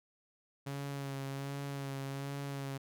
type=tone with vibrato; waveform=sawtooth; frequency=138.59 Hz; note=C#3; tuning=in tune; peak=-34 dBFS; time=0.66-2.78 s; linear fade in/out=10 ms; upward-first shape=sine; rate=1.3 Hz; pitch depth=27 cents each way; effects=none